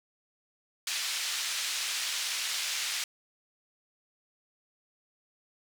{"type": "band-pass noise", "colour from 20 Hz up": "pink", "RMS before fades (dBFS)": -33, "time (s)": [0.87, 3.04], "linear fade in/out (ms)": 2, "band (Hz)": [2600, 7400], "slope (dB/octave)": 12, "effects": []}